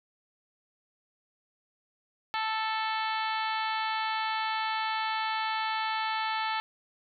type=harmonic tone with a mistuned harmonic; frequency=440 Hz; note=A4; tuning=in tune; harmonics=2 / 3 / 4 / 5 / 6 / 7 / 8 / 9 / 10; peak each=-31 / -35 / -37 / -39 / -41 / -42 / -43 / -44 / -45 dBFS; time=2.34-6.6 s; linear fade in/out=0 ms; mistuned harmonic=8; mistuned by=-24 cents; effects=none